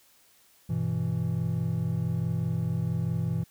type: chord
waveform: triangle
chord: E minor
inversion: first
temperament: just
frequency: 98.89 / 123.61 / 164.81 Hz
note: G2 / B2 / E3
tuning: +16 / +2 / 0 cents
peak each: -31 / -28 / -27 dBFS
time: 0.69-3.44 s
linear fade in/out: 10 ms
effects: white hiss -61 dBFS RMS until 3.5 s